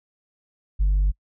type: tone with tanh clipping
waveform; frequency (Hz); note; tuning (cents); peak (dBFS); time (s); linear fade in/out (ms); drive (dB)
sine; 48.62; G1; -13; -17; 0.79-1.12; 20; 1
effects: noise-tail reverb RT60 0.1 s tail -26 dB re dry